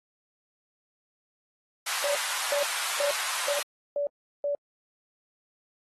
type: high-pass noise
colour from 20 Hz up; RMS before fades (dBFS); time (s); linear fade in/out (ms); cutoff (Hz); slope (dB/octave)
pink; -31; 1.86-3.63; 10; 870; 24
type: tone bursts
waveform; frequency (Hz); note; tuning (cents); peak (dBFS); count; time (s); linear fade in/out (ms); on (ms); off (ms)
sine; 575; D5; -37; -25; 6; 2.04-4.55; 2; 110; 370
effects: AAC 32 kbps